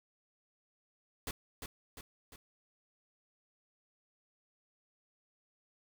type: noise with echo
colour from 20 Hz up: pink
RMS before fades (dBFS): -39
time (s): 1.27-1.31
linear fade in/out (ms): 2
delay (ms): 350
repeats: 3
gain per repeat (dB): -5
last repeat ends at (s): 2.36
effects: none